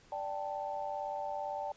sine chord, D suspended fourth, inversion none, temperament just, 587.3 / 783.1 / 881 Hz, D5 / G5 / A5, 0 / -2 / +2 cents, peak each -40 / -39 / -40 dBFS, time 0.12-1.72 s, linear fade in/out 2 ms, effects pink hiss -62 dBFS RMS until 1.76 s + resampled to 16000 Hz

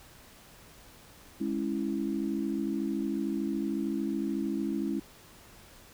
sine chord, C# minor, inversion second, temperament equal with one note detuned, 207.7 / 276.1 / 329.6 Hz, G#3 / C#4 / E4, 0 / -7 / 0 cents, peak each -33 dBFS, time 1.4-5 s, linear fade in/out 10 ms, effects pink hiss -54 dBFS RMS until 5.93 s

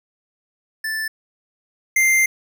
square tone pair in turn, 1760 / 2093 Hz, A6 / C7, 0 / 0 cents, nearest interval minor third, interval 300 cents, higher second, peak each -23 / -14 dBFS, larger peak second, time 0.84-1.08 / 1.96-2.26 s, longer second, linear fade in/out 5 ms, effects none

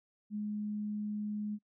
sine tone, 209.6 Hz, G#3, 16 cents sharp, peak -34 dBFS, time 0.3-1.59 s, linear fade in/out 50 ms, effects noise-tail reverb RT60 0.1 s tail -26 dB re dry

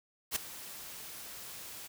white noise with ADSR envelope, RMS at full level -30 dBFS, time 0.31-1.88 s, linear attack 51 ms, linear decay 5 ms, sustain -16 dB, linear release 19 ms, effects none

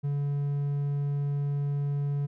triangle tone, 142.8 Hz, D3, 48 cents flat, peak -24 dBFS, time 0.03-2.27 s, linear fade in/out 20 ms, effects none

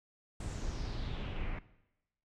brown noise with low-pass filter sweep, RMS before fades -38 dBFS, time 0.4-1.59 s, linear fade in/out 5 ms, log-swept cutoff 8500 to 2100 Hz, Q 3.4, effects noise-tail reverb RT60 0.9 s tail -17 dB re dry

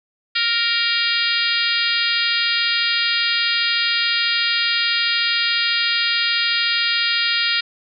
harmonic tone with a mistuned harmonic, 466.2 Hz, A#4, in tune, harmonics 3 / 4 / 5 / 6 / 7 / 8 / 9 / 10, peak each -25 / -25 / -25 / -25 / -25 / -25 / -25 / -25 dBFS, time 0.35-7.61 s, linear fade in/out 10 ms, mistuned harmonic 10, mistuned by +54 cents, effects none

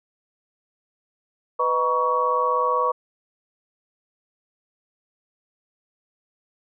sine tone cluster, 497.4 / 622 / 956 / 1121 Hz, B4 / D#5 / A#5 / C#6, +12 / -1 / +43 / +19 cents, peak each -24 / -30 / -26 / -21 dBFS, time 1.59-2.92 s, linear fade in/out 10 ms, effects none

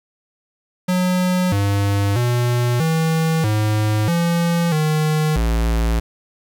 square tone with pitch steps, 182.1 / 100.3 / 121.5 / 161.4 / 107 / 170.3 / 154.4 / 56.5 Hz, F#3 / G2 / B2 / E3 / A2 / F3 / D#3 / A1, -27 / +40 / -28 / -36 / -48 / -43 / -13 / +47 cents, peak -16 dBFS, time 0.88-6 s, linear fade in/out 10 ms, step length 640 ms, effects 8-bit

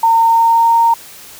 sine tone with pitch glide, 912 to 923.7 Hz, A#5 to A#5, -38 to -16 cents, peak -7 dBFS, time 0.03-0.94 s, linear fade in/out 5 ms, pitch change +22 cents, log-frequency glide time 0.16-0.75 s, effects white hiss -36 dBFS RMS until 1.39 s

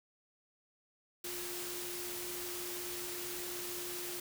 sine tone in noise, 354.1 Hz, F4, 24 cents sharp, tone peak -45 dBFS, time 1.24-4.2 s, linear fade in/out 5 ms, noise white, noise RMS -42 dBFS, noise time 1.24-4.2 s, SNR -6 dB, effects none

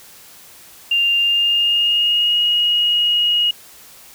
sine tone with pitch glide, 2794 to 2883 Hz, F7 to F#7, 0 to -46 cents, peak -13 dBFS, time 0.91-3.51 s, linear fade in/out 5 ms, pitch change +54 cents, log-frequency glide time 1.17-2.39 s, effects white hiss -43 dBFS RMS until 4.14 s

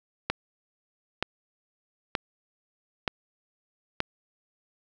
click train, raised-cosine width 0.3 ms, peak -9 dBFS, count 5, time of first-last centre 0.3-4.004 s, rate 1.08 Hz, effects none

